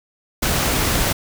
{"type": "noise", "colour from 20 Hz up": "pink", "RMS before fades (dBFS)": -19, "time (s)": [0.42, 1.13], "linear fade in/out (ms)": 10, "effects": []}